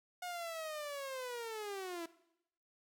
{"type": "linear sweep", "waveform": "sawtooth", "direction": "down", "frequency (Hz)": [724, 328], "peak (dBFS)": -37, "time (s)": [0.22, 2.06], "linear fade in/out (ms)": 5, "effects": ["noise-tail reverb RT60 0.8 s tail -18 dB re dry"]}